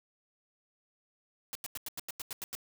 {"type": "noise bursts", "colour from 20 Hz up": "white", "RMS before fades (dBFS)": -39, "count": 10, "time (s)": [1.53, 2.551], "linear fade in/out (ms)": 0, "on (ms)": 22, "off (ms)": 89, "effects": []}